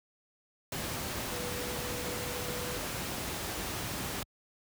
sine tone in noise, 491.3 Hz, B4, 9 cents flat, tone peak -41 dBFS, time 1.31-2.77 s, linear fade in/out 2 ms, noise pink, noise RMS -36 dBFS, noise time 0.72-4.23 s, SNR -8 dB, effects high-pass 60 Hz 12 dB/octave

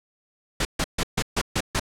pink noise bursts, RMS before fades -23 dBFS, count 7, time 0.6-1.797 s, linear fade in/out 5 ms, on 51 ms, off 140 ms, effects low-pass 9000 Hz 12 dB/octave

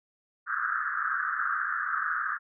pink band-pass noise, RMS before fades -30 dBFS, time 0.46-2.39 s, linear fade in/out 50 ms, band 1200 to 1700 Hz, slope 96 dB/octave, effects none

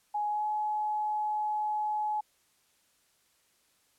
sine tone with pitch glide, 836 to 848.2 Hz, G#5 to G#5, +11 to +36 cents, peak -28 dBFS, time 0.14-2.21 s, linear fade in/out 10 ms, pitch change +25 cents, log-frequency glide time 0.29-0.45 s, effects white hiss -69 dBFS RMS until 3.98 s + low-pass 12000 Hz 12 dB/octave

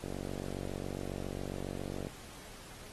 click train, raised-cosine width 2 ms, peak -26 dBFS, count 97, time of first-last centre 0.04-2.07 s, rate 47.3 Hz, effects pink hiss -51 dBFS RMS until 2.92 s + AAC 32 kbps

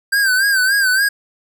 square tone with vibrato, 1568 Hz, G6, in tune, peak -13 dBFS, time 0.12-1.09 s, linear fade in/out 10 ms, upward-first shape sine, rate 3.5 Hz, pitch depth 87 cents each way, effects none

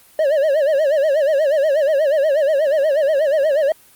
triangle tone with vibrato, 587.3 Hz, D5, in tune, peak -11 dBFS, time 0.19-3.72 s, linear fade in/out 2 ms, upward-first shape sine, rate 8.3 Hz, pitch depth 150 cents each way, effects white hiss -49 dBFS RMS until 3.95 s + Opus 32 kbps

